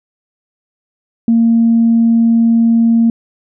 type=tone; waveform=sine; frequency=230 Hz; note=A#3; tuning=23 cents flat; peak=-6 dBFS; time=1.28-3.1 s; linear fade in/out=2 ms; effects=tanh soft clip ceiling -2 dBFS